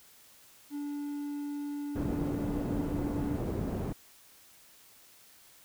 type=tone; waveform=triangle; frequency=289.5 Hz; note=D4; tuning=25 cents flat; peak=-32 dBFS; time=0.7-3.4 s; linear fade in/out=50 ms
type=low-pass noise; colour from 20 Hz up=white; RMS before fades=-34 dBFS; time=1.95-3.93 s; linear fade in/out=10 ms; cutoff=310 Hz; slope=12 dB/octave
effects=white hiss -58 dBFS RMS until 5.64 s